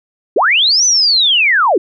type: linear two-way sweep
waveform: sine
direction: up then down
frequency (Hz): 296.5 to 6110 to 296.5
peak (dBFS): -8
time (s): 0.36-1.78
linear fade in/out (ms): 5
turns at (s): 0.85
effects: none